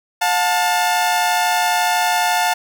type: tone pair together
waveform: sawtooth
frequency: 716 / 882 Hz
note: F5 / A5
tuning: +43 / +4 cents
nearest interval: major third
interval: 361 cents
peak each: -14 dBFS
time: 0.21-2.54 s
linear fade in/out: 10 ms
effects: none